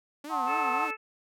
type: tone with vibrato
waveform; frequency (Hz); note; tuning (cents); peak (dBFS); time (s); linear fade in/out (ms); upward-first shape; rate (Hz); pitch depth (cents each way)
sawtooth; 281.2; C#4; +25; -34; 0.24-0.91; 5; triangle; 3.7; 250
type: chord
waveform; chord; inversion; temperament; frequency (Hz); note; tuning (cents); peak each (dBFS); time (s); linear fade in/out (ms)
sine; F# diminished seventh; none; just; 740 / 888 / 1065.6 / 1278.7; F#5 / A5 / C6 / Eb6; 0 / +16 / +31 / +47; -32; 0.29-0.89; 50
type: harmonic tone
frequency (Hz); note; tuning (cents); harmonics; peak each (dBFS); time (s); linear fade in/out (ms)
437.2; A4; -11; 1 / 2 / 3 / 4 / 5 / 6; -40 / -41 / -35 / -41 / -40 / -34; 0.46-0.97; 50
effects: none